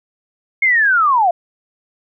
sine linear sweep, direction down, 2174 to 659.3 Hz, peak -10 dBFS, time 0.62-1.31 s, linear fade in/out 5 ms, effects none

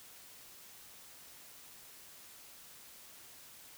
silence, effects white hiss -55 dBFS RMS until 3.77 s

